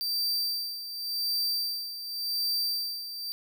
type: tone with tremolo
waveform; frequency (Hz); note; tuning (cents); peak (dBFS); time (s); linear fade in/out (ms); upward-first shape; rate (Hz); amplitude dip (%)
45% pulse; 4671; D8; -10; -25; 0.01-3.32; 0; sine; 0.89; 70
effects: none